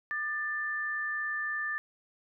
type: tone pair together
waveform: sine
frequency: 1206 / 1768.4 Hz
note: D6 / A6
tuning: +46 / +8 cents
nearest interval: perfect fifth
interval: 662 cents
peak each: -39 / -31 dBFS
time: 0.11-1.78 s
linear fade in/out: 0 ms
effects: none